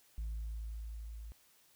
sine tone with level ramp, 55 Hz, A1, in tune, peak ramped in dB -34 to -44 dBFS, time 0.18-1.32 s, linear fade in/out 0 ms, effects tanh soft clip ceiling -35 dBFS + white hiss -67 dBFS RMS until 1.75 s

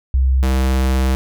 sine / square tone pair in turn, 65.41 / 65.41 Hz, C2 / C2, 0 / 0 cents, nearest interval unison, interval 0 cents, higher neither, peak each -11 / -14 dBFS, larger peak first, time 0.14-0.43 / 0.43-1.15 s, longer second, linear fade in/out 0 ms, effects none

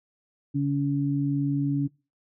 sine tone pair together, 141.15 / 282.3 Hz, C#3 / C#4, +32 / +32 cents, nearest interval octave, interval 1200 cents, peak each -25 dBFS, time 0.54-1.88 s, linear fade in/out 20 ms, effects noise-tail reverb RT60 0.3 s tail -23 dB re dry

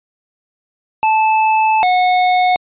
square tone pair in turn, 874 / 730.2 Hz, A5 / F#5, -12 / -23 cents, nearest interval minor third, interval 311 cents, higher first, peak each -11 dBFS, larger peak neither, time 1.03-1.83 / 1.83-2.56 s, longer first, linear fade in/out 0 ms, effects resampled to 8000 Hz

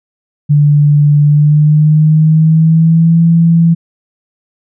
sine tone with pitch glide, 146.83 to 166.73 Hz, D3 to E3, 0 to +20 cents, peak -4 dBFS, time 0.49-3.75 s, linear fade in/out 20 ms, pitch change +220 cents, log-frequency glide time 1.23-3.22 s, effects none

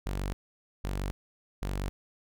sawtooth tone bursts, 47.94 Hz, G1, 38 cents flat, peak -27 dBFS, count 3, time 0.06-1.89 s, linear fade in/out 0 ms, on 270 ms, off 510 ms, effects none

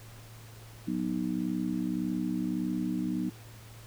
sine chord, B major, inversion second, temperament just, 185.21 / 246.9 / 308.7 Hz, F#3 / B3 / D#4, +2 / 0 / -14 cents, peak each -33 dBFS, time 0.87-3.3 s, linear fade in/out 10 ms, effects added 112 Hz sine -48 dBFS peak until 3.86 s + pink hiss -53 dBFS RMS until 3.86 s

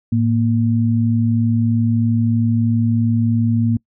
sine tone pair together, 110.01 / 233.1 Hz, A2 / A#3, 0 / 0 cents, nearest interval octave + minor second, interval 1300 cents, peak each -16 dBFS, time 0.12-3.77 s, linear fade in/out 5 ms, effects noise-tail reverb RT60 0.1 s tail -24 dB re dry

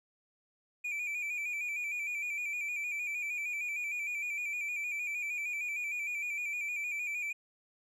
triangle tone with vibrato, 2386 Hz, D7, 27 cents sharp, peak -32 dBFS, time 0.84-7.33 s, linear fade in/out 10 ms, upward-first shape square, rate 6.5 Hz, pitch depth 46 cents each way, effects none

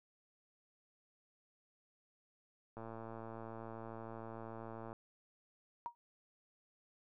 click train, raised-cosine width 1 ms, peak -34 dBFS, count 245, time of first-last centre 2.77-4.929 s, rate 113 Hz
sine tone with exponential decay, 946 Hz, A#5, 25 cents sharp, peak -35 dBFS, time 5.86-5.95 s, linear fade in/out 0 ms, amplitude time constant 18 ms
effects none

